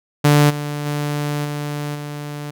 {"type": "tone with level steps", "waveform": "sawtooth", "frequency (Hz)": 146.83, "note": "D3", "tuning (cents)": 0, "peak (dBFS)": [-6, -19, -16, -19, -23], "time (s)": [0.24, 2.51], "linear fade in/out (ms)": 10, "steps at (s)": [0.49, 0.85, 1.44, 1.94], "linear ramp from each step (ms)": 20, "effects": []}